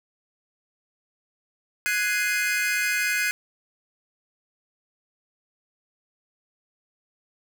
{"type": "chord", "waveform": "45% pulse", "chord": "Ab dominant seventh", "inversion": "third", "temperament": "equal with one note detuned", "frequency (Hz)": [1480, 1661.2, 2086, 2489], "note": ["Gb6", "Ab6", "C7", "Eb7"], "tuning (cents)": [0, 0, -6, 0], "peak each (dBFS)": -28, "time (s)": [1.86, 3.31], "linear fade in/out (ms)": 0, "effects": []}